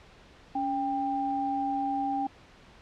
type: tone pair together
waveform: sine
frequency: 280.2 / 792.5 Hz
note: C#4 / G5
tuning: +19 / +19 cents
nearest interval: octave + tritone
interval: 1800 cents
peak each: -32 / -28 dBFS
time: 0.55-2.27 s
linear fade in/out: 5 ms
effects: pink hiss -54 dBFS RMS until 2.81 s + low-pass 4000 Hz 12 dB/octave